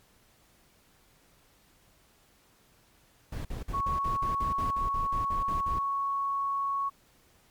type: noise bursts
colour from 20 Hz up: brown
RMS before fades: -35 dBFS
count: 14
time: 3.32-5.79 s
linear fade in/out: 5 ms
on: 130 ms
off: 50 ms
type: tone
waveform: sine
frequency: 1108.7 Hz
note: C#6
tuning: in tune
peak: -27 dBFS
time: 3.73-6.9 s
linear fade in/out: 20 ms
effects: pink hiss -63 dBFS RMS until 7.5 s + MP3 96 kbps

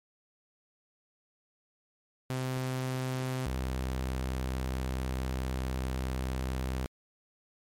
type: tone pair in turn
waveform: sawtooth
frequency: 129.3 / 64.58 Hz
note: C3 / C2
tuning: -20 / -22 cents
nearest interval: octave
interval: 1202 cents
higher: first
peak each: -27 dBFS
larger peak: neither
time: 2.3-3.46 / 3.46-6.86 s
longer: second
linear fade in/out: 0 ms
effects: MP3 64 kbps

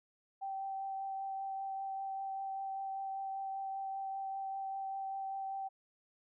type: tone with vibrato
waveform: sine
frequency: 777 Hz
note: G5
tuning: 16 cents flat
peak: -37 dBFS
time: 0.41-5.69 s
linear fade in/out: 20 ms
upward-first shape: triangle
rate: 5.1 Hz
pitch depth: 12 cents each way
effects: none

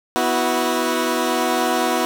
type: chord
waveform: 15% pulse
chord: B suspended fourth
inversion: none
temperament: equal with one note detuned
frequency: 246.9 / 326 / 370 Hz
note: B3 / E4 / F#4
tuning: 0 / -19 / 0 cents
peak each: -16 dBFS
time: 0.16-2.05 s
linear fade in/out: 0 ms
effects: none

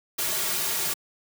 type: noise with comb filter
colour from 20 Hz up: white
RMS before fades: -27 dBFS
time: 0.18-0.94 s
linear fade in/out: 10 ms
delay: 3.9 ms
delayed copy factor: -0.9
effects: high-pass 150 Hz 12 dB/octave

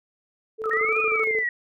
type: tone with tremolo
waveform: sine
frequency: 440 Hz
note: A4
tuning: in tune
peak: -23 dBFS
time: 0.58-1.44 s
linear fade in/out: 50 ms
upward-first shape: square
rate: 13 Hz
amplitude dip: 55%
type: tone with vibrato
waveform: sine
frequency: 1269 Hz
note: D#6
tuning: 34 cents sharp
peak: -27 dBFS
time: 0.64-1.24 s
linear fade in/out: 0 ms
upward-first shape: square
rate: 16 Hz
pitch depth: 57 cents each way
type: linear two-way sweep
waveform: sine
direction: up then down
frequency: 1828 to 2489 to 1890 Hz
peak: -22 dBFS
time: 0.71-1.49 s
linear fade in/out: 2 ms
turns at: 1 s
effects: none

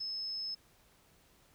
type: tone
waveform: sine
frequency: 5200 Hz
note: E8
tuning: 24 cents flat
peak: -36 dBFS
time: 0-0.55 s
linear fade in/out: 10 ms
effects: pink hiss -66 dBFS RMS until 1.54 s

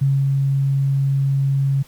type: tone with ADSR envelope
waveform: sine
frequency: 137.3 Hz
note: C#3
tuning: 16 cents flat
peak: -13 dBFS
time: 0.01-1.83 s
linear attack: 11 ms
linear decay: 230 ms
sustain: -2 dB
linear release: 13 ms
effects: pink hiss -49 dBFS RMS until 1.87 s

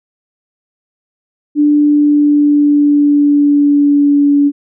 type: tone with pitch glide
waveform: sine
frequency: 294.9 to 286.2 Hz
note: D4 to D4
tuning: +7 to -45 cents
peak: -6 dBFS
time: 1.55-4.52 s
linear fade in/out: 50 ms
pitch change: -52 cents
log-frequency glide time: 1.73-4.37 s
effects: none

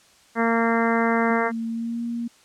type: harmonic tone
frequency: 229.7 Hz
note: A#3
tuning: 25 cents flat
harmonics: 1 / 2 / 3 / 4 / 5 / 6 / 7 / 8 / 9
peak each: -22 / -25 / -27 / -28 / -29 / -30 / -30 / -31 / -32 dBFS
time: 0.35-1.52 s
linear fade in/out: 50 ms
type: tone with pitch glide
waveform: sine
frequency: 227.9 to 235 Hz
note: A#3 to A#3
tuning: -39 to +14 cents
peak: -25 dBFS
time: 1.3-2.28 s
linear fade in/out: 10 ms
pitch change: +53 cents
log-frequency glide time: 1.69-2.02 s
effects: white hiss -55 dBFS RMS until 2.44 s + low-pass 8000 Hz 12 dB/octave

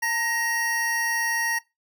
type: tone pair together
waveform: square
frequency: 909 / 1883.2 Hz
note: A#5 / A#6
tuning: -44 / +17 cents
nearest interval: octave + minor second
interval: 1261 cents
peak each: -30 / -25 dBFS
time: 0.02-1.59 s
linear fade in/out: 10 ms
effects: noise-tail reverb RT60 0.2 s tail -19 dB re dry

